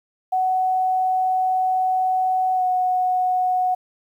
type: tone with pitch glide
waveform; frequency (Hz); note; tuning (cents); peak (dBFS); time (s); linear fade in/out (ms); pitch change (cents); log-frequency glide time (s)
sine; 746 to 735.7; F#5 to F#5; +14 to -10; -17; 0.32-3.75; 10; -24; 2.54-2.63
effects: 9-bit